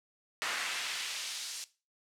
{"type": "noise with high-pass filter sweep", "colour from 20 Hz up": "brown", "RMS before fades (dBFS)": -37, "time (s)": [0.42, 1.64], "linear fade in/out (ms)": 0, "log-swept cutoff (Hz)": [1500, 5400], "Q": 0.99, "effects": ["noise-tail reverb RT60 0.3 s tail -17 dB re dry", "low-pass 10000 Hz 12 dB/octave"]}